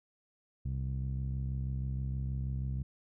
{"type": "tone with low-pass filter", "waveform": "sawtooth", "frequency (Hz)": 66.3, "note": "C2", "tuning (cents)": 23, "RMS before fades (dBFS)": -35, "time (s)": [0.65, 2.83], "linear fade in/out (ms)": 5, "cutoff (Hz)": 150, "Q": 2.4, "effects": []}